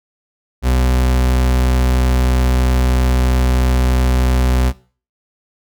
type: tone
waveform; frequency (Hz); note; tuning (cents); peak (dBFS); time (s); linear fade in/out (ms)
40% pulse; 63.1; B1; +38; -11; 0.62-4.73; 50
effects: noise-tail reverb RT60 0.4 s tail -19 dB re dry